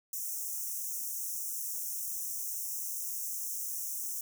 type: high-pass noise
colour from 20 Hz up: white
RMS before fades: -37 dBFS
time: 0.13-4.21 s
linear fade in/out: 2 ms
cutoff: 5600 Hz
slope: 96 dB/octave
effects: none